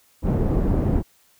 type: low-pass noise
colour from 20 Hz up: pink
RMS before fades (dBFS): -20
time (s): 0.22-1.03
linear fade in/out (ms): 50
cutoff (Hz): 410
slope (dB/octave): 12
effects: white hiss -59 dBFS RMS until 1.39 s